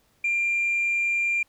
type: tone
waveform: sine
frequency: 2385 Hz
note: D7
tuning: 26 cents sharp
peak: -20 dBFS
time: 0.24-1.43 s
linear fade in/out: 5 ms
effects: tanh soft clip ceiling -18 dBFS + pink hiss -65 dBFS RMS until 1.48 s